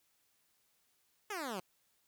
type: exponential sweep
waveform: 10% pulse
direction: down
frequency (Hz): 440 to 174.61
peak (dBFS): -30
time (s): 1.3-1.6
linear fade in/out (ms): 5
effects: white hiss -75 dBFS RMS until 2.07 s